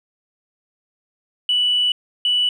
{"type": "tone bursts at uneven times", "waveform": "sine", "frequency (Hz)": 2960, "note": "F#7", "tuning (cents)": 0, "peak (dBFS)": -14, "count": 2, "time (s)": [[1.49, 1.92], [2.25, 2.49]], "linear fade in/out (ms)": 2, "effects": ["tanh soft clip ceiling -10 dBFS"]}